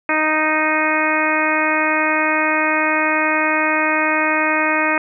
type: harmonic tone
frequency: 310.4 Hz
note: D#4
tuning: 4 cents flat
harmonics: 1 / 2 / 3 / 4 / 5 / 6 / 7 / 8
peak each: -23 / -23 / -23 / -23 / -23 / -23 / -23 / -23 dBFS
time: 0.09-4.98 s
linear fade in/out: 2 ms
effects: none